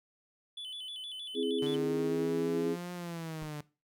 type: tone with vibrato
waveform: triangle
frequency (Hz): 3233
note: G#7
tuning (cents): -47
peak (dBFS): -38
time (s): 0.57-1.76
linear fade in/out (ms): 5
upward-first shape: square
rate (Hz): 6.4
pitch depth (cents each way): 110
type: chord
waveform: sine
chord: C augmented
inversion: none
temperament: equal with one note detuned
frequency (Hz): 261.6 / 331 / 415.3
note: C4 / E4 / G#4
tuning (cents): 0 / +7 / 0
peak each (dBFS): -34 / -36 / -31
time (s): 1.34-2.77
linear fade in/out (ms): 50
type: linear two-way sweep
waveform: sawtooth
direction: up then down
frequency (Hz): 146.83 to 178.1 to 146.83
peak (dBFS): -34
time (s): 1.62-3.61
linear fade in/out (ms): 5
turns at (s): 2.93
type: noise with exponential decay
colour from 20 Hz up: brown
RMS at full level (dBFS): -40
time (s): 3.42-3.52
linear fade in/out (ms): 1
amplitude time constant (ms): 20
effects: noise-tail reverb RT60 0.3 s tail -19 dB re dry